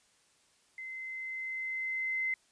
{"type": "tone with level ramp", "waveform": "sine", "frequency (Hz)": 2062, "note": "C7", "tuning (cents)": -26, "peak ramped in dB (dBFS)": [-40, -29], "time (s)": [0.78, 2.34], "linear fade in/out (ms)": 2, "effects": ["white hiss -68 dBFS RMS until 2.51 s", "resampled to 22050 Hz"]}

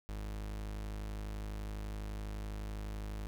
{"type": "tone", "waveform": "40% pulse", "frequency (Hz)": 51.91, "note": "G#1", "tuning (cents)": 0, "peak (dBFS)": -38, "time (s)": [0.09, 3.27], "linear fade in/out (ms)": 0, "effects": []}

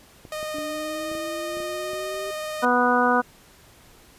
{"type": "clicks", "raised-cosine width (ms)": 2, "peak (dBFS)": -28, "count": 8, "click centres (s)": [0.252, 0.429, 0.585, 1.116, 1.152, 1.57, 1.603, 1.934]}
{"type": "tone with vibrato", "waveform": "sawtooth", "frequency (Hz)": 616, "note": "D#5", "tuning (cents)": -17, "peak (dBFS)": -25, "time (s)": [0.32, 2.65], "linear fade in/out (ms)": 2, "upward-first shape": "triangle", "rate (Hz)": 19, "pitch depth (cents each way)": 16}
{"type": "exponential sweep", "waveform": "sine", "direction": "up", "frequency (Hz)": [293.7, 392], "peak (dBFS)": -33, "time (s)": [0.54, 2.31], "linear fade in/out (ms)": 5}
{"type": "harmonic tone", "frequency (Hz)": 246.2, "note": "B3", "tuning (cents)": -5, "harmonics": [1, 2, 3, 4, 5, 6], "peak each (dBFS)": [-24, -24, -24, -24, -24, -24], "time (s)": [2.62, 3.22], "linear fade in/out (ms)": 20}
{"effects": ["pink hiss -52 dBFS RMS until 4.18 s", "resampled to 32000 Hz"]}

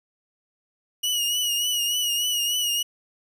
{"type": "tone with vibrato", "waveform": "sawtooth", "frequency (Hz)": 2904, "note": "F#7", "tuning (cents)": -33, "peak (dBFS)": -19, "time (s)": [1.03, 2.83], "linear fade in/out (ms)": 10, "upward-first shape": "triangle", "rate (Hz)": 3.4, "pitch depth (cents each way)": 57, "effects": []}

